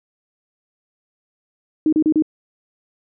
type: tone bursts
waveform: sine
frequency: 311.1 Hz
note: D#4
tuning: in tune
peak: -12 dBFS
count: 4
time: 1.86-2.223 s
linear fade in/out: 2 ms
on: 66 ms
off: 33 ms
effects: none